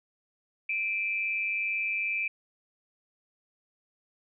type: tone pair together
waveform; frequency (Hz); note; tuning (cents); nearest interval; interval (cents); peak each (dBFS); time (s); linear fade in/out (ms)
sine; 2359 / 2561; D7 / D#7; +7 / +49; minor second; 142; -29 / -32; 0.69-2.28; 5
effects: none